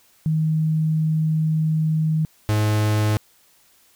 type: tone pair in turn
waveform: sine / 45% pulse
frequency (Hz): 157.3 / 106.36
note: D#3 / G#2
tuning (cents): +19 / +42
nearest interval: perfect fifth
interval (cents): 677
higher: first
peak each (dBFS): -17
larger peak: neither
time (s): 0.26-2.25 / 2.49-3.17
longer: first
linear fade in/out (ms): 0
effects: white hiss -57 dBFS RMS until 3.95 s